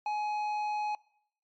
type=tone with tanh clipping; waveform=sine; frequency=841 Hz; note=G#5; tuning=22 cents sharp; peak=-31 dBFS; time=0.06-0.95 s; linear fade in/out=2 ms; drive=9 dB; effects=noise-tail reverb RT60 0.7 s tail -23 dB re dry + MP3 64 kbps